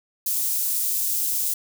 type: high-pass noise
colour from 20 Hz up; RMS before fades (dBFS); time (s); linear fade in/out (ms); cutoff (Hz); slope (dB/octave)
white; -24; 0.26-1.54; 5; 7800; 12
effects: none